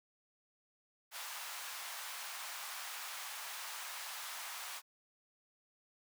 pink high-pass noise, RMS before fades -45 dBFS, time 1.11-4.82 s, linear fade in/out 50 ms, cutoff 840 Hz, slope 24 dB/octave, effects none

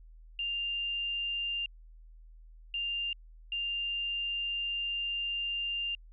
sine tone bursts at uneven times, 2795 Hz, F7, 1 cent sharp, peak -31 dBFS, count 3, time 0.39-1.66 / 2.74-3.13 / 3.52-5.95 s, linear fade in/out 2 ms, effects added 40 Hz sine -50 dBFS peak until 6.12 s

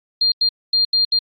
sine tone bursts at uneven times, 4200 Hz, C8, 6 cents sharp, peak -13 dBFS, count 5, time 0.21-0.32 / 0.41-0.49 / 0.73-0.85 / 0.93-1.05 / 1.12-1.19 s, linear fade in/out 5 ms, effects Opus 48 kbps

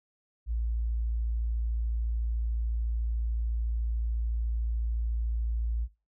sine tone, 56.9 Hz, A#1, 41 cents flat, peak -27 dBFS, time 0.46-5.88 s, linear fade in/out 50 ms, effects noise-tail reverb RT60 0.3 s tail -19 dB re dry

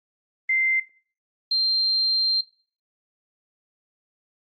sine tone pair in turn, 2083 / 4166 Hz, C7 / C8, -8 / -8 cents, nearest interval octave, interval 1200 cents, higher second, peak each -19 dBFS, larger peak neither, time 0.49-0.8 / 1.51-2.41 s, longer second, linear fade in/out 5 ms, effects noise-tail reverb RT60 0.4 s tail -17 dB re dry + Opus 24 kbps

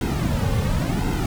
brown noise with flanger, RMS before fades -22 dBFS, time 0.01-1.26 s, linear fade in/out 2 ms, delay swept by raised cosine 1.7 to 3.1 ms, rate 0.93 Hz, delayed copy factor -0.75, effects none

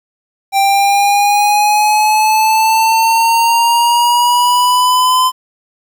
square exponential sweep, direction up, 784 to 1026 Hz, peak -9 dBFS, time 0.52-5.32 s, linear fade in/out 50 ms, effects 8-bit

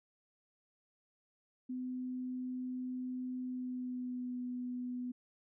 sine tone with pitch glide, 253.4 to 248.2 Hz, B3 to B3, +45 to +9 cents, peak -37 dBFS, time 1.69-5.12 s, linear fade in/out 10 ms, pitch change -36 cents, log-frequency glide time 3.42-4.38 s, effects none

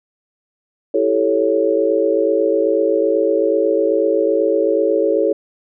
sine chord, A dominant seventh, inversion second, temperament equal, 329.6 / 392 / 440 / 554.4 Hz, E4 / G4 / A4 / C#5, 0 / 0 / 0 / 0 cents, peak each -20 / -20 / -17 / -18 dBFS, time 0.94-5.33 s, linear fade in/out 5 ms, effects none

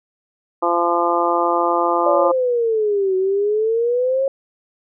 harmonic tone, 172.1 Hz, F3, 25 cents flat, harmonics 2 / 3 / 4 / 5 / 6 / 7, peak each -22 / -22 / -22 / -22 / -22 / -22 dBFS, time 0.62-2.32 s, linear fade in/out 10 ms
sine exponential two-way sweep, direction down then up, 587 to 372.1 to 548 Hz, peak -15 dBFS, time 2.06-4.28 s, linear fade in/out 2 ms, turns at 3.16 s
effects none

